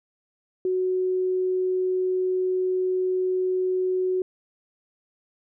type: tone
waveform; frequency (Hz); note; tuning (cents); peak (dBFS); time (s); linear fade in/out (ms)
sine; 370; F#4; 0; -21; 0.65-4.22; 2
effects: none